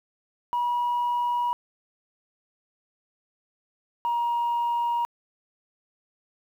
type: tone pair in turn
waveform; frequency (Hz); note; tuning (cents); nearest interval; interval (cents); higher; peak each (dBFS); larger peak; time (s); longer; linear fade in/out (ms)
sine; 965 / 947.3; B5 / A#5; -40 / +28; unison; 32; first; -21; neither; 0.53-1.53 / 4.05-5.05; neither; 0
effects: tanh soft clip ceiling -20 dBFS + 9-bit